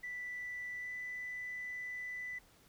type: tone with pitch glide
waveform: sine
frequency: 1975.5 to 1990.4 Hz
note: B6 to B6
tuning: 0 to +13 cents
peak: -39 dBFS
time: 0.03-2.39 s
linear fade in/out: 10 ms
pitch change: +13 cents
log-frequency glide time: 0.78-0.9 s
effects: tanh soft clip ceiling -35 dBFS + pink hiss -65 dBFS RMS until 2.68 s